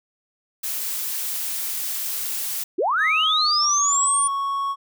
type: noise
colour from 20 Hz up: blue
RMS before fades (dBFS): -27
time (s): 0.63-2.64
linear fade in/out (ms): 10
type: linear sweep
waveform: sine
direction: up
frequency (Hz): 293.7 to 9300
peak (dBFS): -18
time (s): 2.78-4.28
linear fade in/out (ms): 10
type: tone with pitch glide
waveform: triangle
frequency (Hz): 1265 to 1107.6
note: D#6 to C#6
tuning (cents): +28 to -2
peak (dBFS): -20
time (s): 2.97-4.76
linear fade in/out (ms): 50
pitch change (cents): -230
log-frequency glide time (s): 3.3-4.02
effects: none